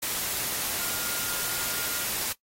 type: tone in noise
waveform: sine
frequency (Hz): 1416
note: F6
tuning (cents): +23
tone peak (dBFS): -40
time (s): 0.79-2.05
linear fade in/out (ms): 10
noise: white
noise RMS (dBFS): -30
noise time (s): 0.02-2.33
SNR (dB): -13
effects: noise-tail reverb RT60 0.1 s tail -20 dB re dry + AAC 48 kbps